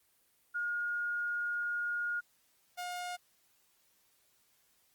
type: tone pair in turn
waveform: sine / sawtooth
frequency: 1429 / 714.5 Hz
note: F6 / F5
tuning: +39 / +39 cents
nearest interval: octave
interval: 1200 cents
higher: first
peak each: -32 / -34 dBFS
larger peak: first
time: 0.54-2.21 / 2.77-3.17 s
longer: first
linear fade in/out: 20 ms
effects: white hiss -71 dBFS RMS until 4.94 s + Opus 24 kbps